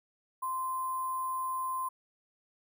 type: tone with sample-and-hold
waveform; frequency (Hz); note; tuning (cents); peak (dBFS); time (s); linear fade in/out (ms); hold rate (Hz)
sine; 1040; C6; -11; -31; 0.42-1.89; 10; 11025
effects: none